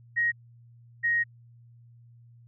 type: tone pair in turn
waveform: sine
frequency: 1883 / 1876.4 Hz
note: A#6 / A#6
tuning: +17 / +11 cents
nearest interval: unison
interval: 6 cents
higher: first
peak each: -22 dBFS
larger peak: neither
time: 0.16-0.32 / 1.03-1.24 s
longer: second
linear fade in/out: 20 ms
effects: added 118 Hz sine -51 dBFS peak until 2.47 s